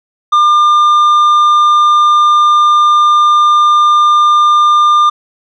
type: tone with tanh clipping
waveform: triangle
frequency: 1200 Hz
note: D6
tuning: 37 cents sharp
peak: -6 dBFS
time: 0.32-5.1 s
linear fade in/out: 10 ms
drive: 10 dB
effects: none